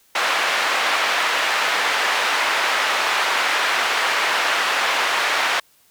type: band-pass noise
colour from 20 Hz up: white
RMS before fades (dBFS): -20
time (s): 0.15-5.6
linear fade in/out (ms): 5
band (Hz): 710 to 2200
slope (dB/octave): 12
effects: white hiss -57 dBFS RMS until 5.9 s